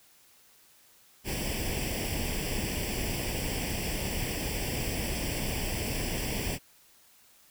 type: noise with comb filter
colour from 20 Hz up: pink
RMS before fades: -32 dBFS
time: 1.24-6.59 s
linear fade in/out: 50 ms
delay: 0.38 ms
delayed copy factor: +0.8
effects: white hiss -60 dBFS RMS until 7.5 s